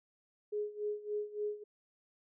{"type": "tone with tremolo", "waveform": "sine", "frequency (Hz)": 418.2, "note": "G#4", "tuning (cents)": 12, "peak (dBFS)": -32, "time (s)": [0.52, 1.64], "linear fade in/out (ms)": 10, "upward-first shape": "sine", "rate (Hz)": 3.5, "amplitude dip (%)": 85, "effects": []}